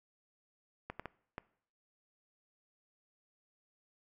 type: clicks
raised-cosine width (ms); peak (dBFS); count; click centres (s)
0.5; -25; 4; 0.9 / 0.996 / 1.057 / 1.381
effects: noise-tail reverb RT60 0.6 s tail -21 dB re dry